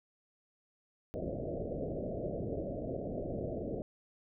white low-pass noise, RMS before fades -38 dBFS, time 1.14-3.82 s, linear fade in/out 0 ms, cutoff 660 Hz, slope 96 dB/octave, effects none

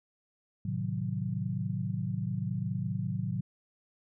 sine chord, A diminished seventh, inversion none, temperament equal, 110 / 130.81 / 155.56 / 185 Hz, A2 / C3 / Eb3 / Gb3, 0 / 0 / 0 / 0 cents, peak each -35 / -36 / -37 / -35 dBFS, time 0.65-3.41 s, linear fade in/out 5 ms, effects none

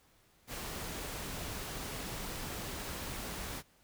pink noise, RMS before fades -41 dBFS, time 0.47-3.63 s, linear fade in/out 50 ms, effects pink hiss -67 dBFS RMS until 3.83 s

